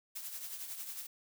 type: noise with tremolo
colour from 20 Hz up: blue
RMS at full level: -41 dBFS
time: 0.15-1.07 s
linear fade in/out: 10 ms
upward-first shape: triangle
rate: 11 Hz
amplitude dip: 60%
effects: none